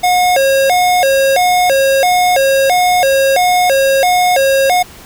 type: tone with vibrato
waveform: square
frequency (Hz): 626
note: D#5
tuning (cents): +10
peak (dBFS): -9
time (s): 0.03-4.83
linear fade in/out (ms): 10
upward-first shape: square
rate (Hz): 1.5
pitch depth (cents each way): 250
effects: pink hiss -36 dBFS RMS until 5.05 s